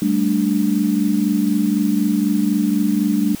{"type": "chord", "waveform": "sine", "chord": "G suspended second", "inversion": "none", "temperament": "equal", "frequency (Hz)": [196, 220, 293.7], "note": ["G3", "A3", "D4"], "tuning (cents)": [0, 0, 0], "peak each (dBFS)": -19, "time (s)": [0.02, 3.35], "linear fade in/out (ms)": 2, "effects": ["white hiss -37 dBFS RMS until 3.4 s"]}